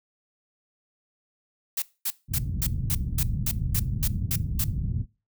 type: noise bursts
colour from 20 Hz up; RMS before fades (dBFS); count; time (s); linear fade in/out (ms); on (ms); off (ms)
blue; -27; 11; 1.77-4.642; 5; 52; 230
type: low-pass noise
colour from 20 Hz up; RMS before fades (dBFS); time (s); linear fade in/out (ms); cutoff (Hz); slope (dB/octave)
white; -28; 2.28-5.06; 50; 150; 24
effects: noise-tail reverb RT60 0.3 s tail -21 dB re dry

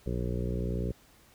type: harmonic tone with a mistuned harmonic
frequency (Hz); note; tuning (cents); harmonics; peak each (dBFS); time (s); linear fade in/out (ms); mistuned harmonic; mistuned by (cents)
60.3; B1; -41; 1 / 2 / 3 / 4 / 5 / 6 / 7 / 8 / 9; -33 / -35 / -36 / -42 / -43 / -41 / -40 / -44 / -45; 0.06-0.92; 5; 1; -22
effects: pink hiss -60 dBFS RMS until 1.34 s

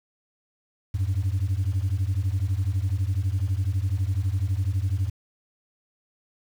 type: beating tone pair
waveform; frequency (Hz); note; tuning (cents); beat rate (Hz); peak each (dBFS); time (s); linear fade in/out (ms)
sine; 89.7 / 101.7; F2 / G#2; +47 / -36; 12; -23 / -23; 0.94-5.1; 10
effects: tanh soft clip ceiling -19 dBFS + 8-bit

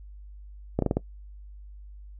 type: slowing click train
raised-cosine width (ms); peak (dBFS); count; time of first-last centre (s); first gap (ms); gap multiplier
2; -10; 5; 0.79-0.97; 33; 1.21
effects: noise-tail reverb RT60 0.1 s tail -20 dB re dry + added 50 Hz sine -42 dBFS peak until 2.19 s

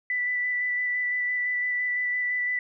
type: tone with vibrato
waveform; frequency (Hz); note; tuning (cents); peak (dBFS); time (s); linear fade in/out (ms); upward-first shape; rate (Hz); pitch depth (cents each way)
sine; 1980; B6; +4; -24; 0.1-2.59; 2; square; 5.9; 10
effects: none

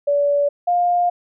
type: tone pair in turn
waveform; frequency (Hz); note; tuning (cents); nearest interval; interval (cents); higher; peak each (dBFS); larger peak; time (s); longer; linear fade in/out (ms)
sine; 574 / 705.7; D5 / F5; -40 / +18; major third; 358; second; -14; neither; 0.07-0.49 / 0.67-1.1; second; 10
effects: none

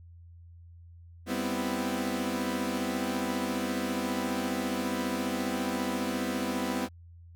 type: chord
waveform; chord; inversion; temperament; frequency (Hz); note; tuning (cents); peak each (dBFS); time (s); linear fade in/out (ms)
sawtooth; C major seventh; second; equal; 196 / 246.9 / 261.6 / 329.6; G3 / B3 / C4 / E4; 0 / 0 / 0 / 0; -32 / -29 / -31 / -33; 1.26-6.89; 50
effects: added 85 Hz sine -48 dBFS peak until 7.35 s

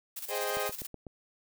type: noise with tremolo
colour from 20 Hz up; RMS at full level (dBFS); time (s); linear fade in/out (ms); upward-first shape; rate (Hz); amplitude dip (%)
blue; -38; 0.16-0.87; 10; square; 16; 65
type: chord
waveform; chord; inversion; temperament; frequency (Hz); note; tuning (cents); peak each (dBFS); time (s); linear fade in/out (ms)
sawtooth; Ab major seventh; none; equal; 415.3 / 523.3 / 622.3 / 784; Ab4 / C5 / Eb5 / G5; 0 / 0 / 0 / 0; -32 / -32 / -33 / -35; 0.28-0.72; 50
type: click train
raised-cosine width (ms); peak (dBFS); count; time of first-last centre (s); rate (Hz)
2; -29; 5; 0.57-1.068; 8.04
effects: none

